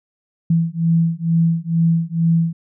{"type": "beating tone pair", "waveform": "sine", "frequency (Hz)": [164.81, 167.01], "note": ["E3", "E3"], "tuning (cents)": [0, 23], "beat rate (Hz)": 2.2, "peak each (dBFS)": -17, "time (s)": [0.5, 2.53], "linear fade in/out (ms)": 5, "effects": []}